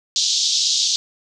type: band-pass noise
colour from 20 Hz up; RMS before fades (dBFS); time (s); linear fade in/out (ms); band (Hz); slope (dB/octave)
pink; -19; 0.16-0.96; 0; 3500 to 6600; 48
effects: none